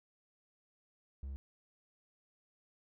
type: tone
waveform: triangle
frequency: 68 Hz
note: C#2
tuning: 33 cents flat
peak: -38 dBFS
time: 1.23-1.36 s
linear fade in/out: 0 ms
effects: none